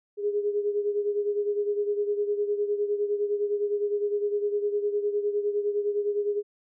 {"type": "beating tone pair", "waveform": "sine", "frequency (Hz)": [410.3, 420.1], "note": ["G#4", "G#4"], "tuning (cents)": [-21, 20], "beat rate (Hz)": 9.8, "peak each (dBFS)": [-25, -31], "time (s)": [0.17, 6.43], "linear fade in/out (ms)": 50, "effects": []}